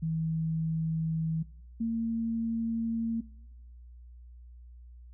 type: tone pair in turn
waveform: sine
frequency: 161.2 / 228 Hz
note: E3 / A#3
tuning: -38 / -38 cents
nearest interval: tritone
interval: 600 cents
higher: second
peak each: -28 / -27 dBFS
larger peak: second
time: 0.02-1.43 / 1.8-3.21 s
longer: neither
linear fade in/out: 10 ms
effects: noise-tail reverb RT60 0.9 s tail -21 dB re dry + added 60 Hz sine -47 dBFS peak until 5.13 s